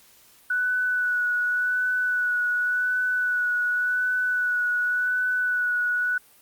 sine tone with vibrato, 1480 Hz, F#6, in tune, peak -21 dBFS, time 0.5-6.18 s, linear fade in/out 5 ms, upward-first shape sine, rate 0.89 Hz, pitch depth 19 cents each way, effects white hiss -55 dBFS RMS until 6.41 s + Opus 48 kbps

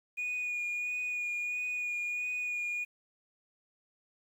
sine tone with vibrato, 2454 Hz, D#7, 25 cents flat, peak -30 dBFS, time 0.17-2.85 s, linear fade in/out 20 ms, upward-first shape sine, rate 1.5 Hz, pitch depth 17 cents each way, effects tanh soft clip ceiling -30 dBFS + 10-bit

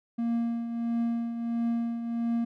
triangle tone with tremolo, 233.1 Hz, A#3, in tune, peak -22 dBFS, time 0.18-2.45 s, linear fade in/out 10 ms, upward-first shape triangle, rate 1.5 Hz, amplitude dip 60%, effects none

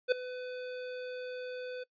square tone with ADSR envelope, 502 Hz, B4, 28 cents sharp, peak -22 dBFS, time 0.08-1.84 s, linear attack 39 ms, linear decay 5 ms, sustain -17 dB, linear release 12 ms, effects noise-tail reverb RT60 0.1 s tail -23 dB re dry + resampled to 11025 Hz

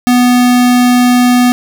square tone, 246.7 Hz, B3, 2 cents flat, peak -6 dBFS, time 0.07-1.52 s, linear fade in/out 0 ms, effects none

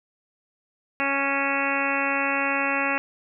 harmonic tone with a mistuned harmonic, 277.2 Hz, C#4, in tune, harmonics 1 / 2 / 3 / 4 / 5 / 6 / 7 / 8 / 9 / 10, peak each -31 / -31 / -31 / -31 / -31 / -31 / -31 / -31 / -31 / -31 dBFS, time 1-2.98 s, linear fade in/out 0 ms, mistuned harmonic 10, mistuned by -46 cents, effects none

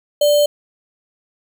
sine tone with sample-and-hold, 587.3 Hz, D5, in tune, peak -10 dBFS, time 0.21-0.46 s, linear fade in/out 5 ms, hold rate 3675 Hz, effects none

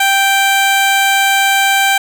15% pulse tone, 784 Hz, G5, in tune, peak -3 dBFS, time 0-1.98 s, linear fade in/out 5 ms, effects none

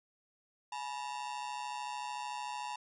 45% pulse ring-modulated tone, 909 Hz, A#5, 44 cents flat, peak -35 dBFS, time 0.72-2.76 s, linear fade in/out 5 ms, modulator 66.7 Hz, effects resampled to 22050 Hz

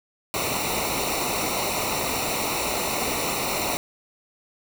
pink noise with comb filter, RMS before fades -26 dBFS, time 0.34-3.77 s, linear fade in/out 0 ms, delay 0.61 ms, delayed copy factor -0.8, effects none

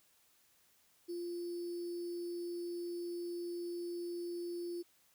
sine tone with sample-and-hold, 347.2 Hz, F4, 10 cents flat, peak -38 dBFS, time 1.08-4.83 s, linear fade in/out 20 ms, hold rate 4900 Hz, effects white hiss -70 dBFS RMS until 5.14 s

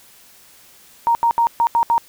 sine tone bursts at uneven times, 932.3 Hz, A#5, in tune, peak -12 dBFS, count 6, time 1.07-1.15 / 1.23-1.31 / 1.38-1.47 / 1.6-1.67 / 1.75-1.83 / 1.9-1.98 s, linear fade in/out 0 ms, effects white hiss -48 dBFS RMS until 2.08 s

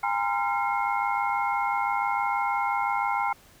sine tone cluster, 810 / 916 / 1023 / 1375 / 2156 Hz, G#5 / A#5 / C6 / F6 / C#7, -43 / -31 / -39 / -27 / -49 cents, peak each -27 / -30 / -31 / -32 / -33 dBFS, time 0.03-3.33 s, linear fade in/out 5 ms, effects pink hiss -55 dBFS RMS until 3.6 s

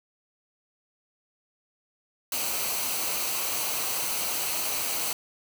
white noise with comb filter, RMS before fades -29 dBFS, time 2.32-5.13 s, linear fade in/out 2 ms, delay 0.57 ms, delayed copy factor -0.5, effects none

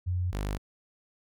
sine / sawtooth tone pair in turn, 90.1 / 50.26 Hz, F#2 / G1, -45 / +44 cents, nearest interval minor seventh, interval 1011 cents, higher first, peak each -26 dBFS, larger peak neither, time 0.06-0.32 / 0.32-0.58 s, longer neither, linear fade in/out 20 ms, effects none

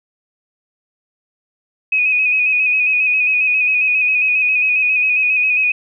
sine tone with vibrato, 2509 Hz, D#7, 14 cents sharp, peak -12 dBFS, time 1.92-5.72 s, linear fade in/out 5 ms, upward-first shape square, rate 7.4 Hz, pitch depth 30 cents each way, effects none

